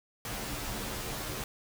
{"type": "noise with comb filter", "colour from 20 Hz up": "pink", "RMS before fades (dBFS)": -37, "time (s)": [0.25, 1.44], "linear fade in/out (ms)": 2, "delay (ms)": 12, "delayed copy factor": -1, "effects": []}